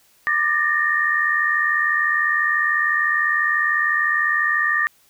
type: tone cluster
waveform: sine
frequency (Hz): 1192 / 1773 / 1853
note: D6 / A6 / A#6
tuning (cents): +25 / +13 / -11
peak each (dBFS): -23 / -22 / -19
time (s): 0.27-4.87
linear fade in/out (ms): 0
effects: white hiss -57 dBFS RMS until 5.09 s